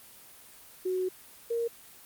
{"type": "tone pair in turn", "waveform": "sine", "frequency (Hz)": [370, 466.2], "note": ["F#4", "A#4"], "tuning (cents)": [0, 0], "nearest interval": "major third", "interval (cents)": 400, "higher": "second", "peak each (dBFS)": -27, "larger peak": "neither", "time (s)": [[0.85, 1.09], [1.5, 1.68]], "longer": "first", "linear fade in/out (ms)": 10, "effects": ["white hiss -52 dBFS RMS until 2.05 s", "Opus 24 kbps"]}